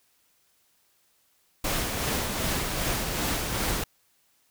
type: noise with tremolo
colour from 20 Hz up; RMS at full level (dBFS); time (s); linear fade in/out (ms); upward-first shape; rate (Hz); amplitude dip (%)
pink; -27; 1.64-3.84; 5; sine; 2.6; 35
effects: white hiss -67 dBFS RMS until 4.5 s